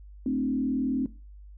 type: tone with frequency modulation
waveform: sine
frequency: 261.6 Hz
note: C4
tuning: in tune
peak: -24 dBFS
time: 0.26-1.06 s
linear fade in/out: 2 ms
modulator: 39.5 Hz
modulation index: 0.94
effects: noise-tail reverb RT60 0.3 s tail -19 dB re dry + added 50 Hz sine -44 dBFS peak until 1.57 s